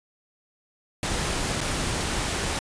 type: noise with dropouts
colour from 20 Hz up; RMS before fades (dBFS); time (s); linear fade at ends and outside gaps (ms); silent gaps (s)
pink; -27; 1.03-2.59; 1; 1.606-1.612
effects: resampled to 22050 Hz